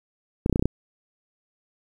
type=clicks; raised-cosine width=3 ms; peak=-8 dBFS; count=7; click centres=0.461 / 0.497 / 0.527 / 0.559 / 0.595 / 0.625 / 0.656 s; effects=8-bit